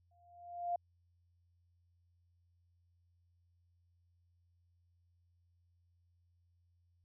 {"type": "tone with exponential growth", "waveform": "sine", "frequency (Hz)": 698.5, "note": "F5", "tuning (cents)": 0, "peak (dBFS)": -31, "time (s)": [0.11, 0.76], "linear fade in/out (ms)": 5, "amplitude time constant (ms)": 140, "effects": ["added 87 Hz sine -70 dBFS peak until 7.04 s"]}